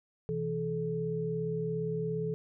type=tone cluster; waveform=sine; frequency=127.4 / 164.7 / 431.4 Hz; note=C3 / E3 / A4; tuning=-46 / -1 / -34 cents; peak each=-40 / -34 / -33 dBFS; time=0.29-2.34 s; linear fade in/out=0 ms; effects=none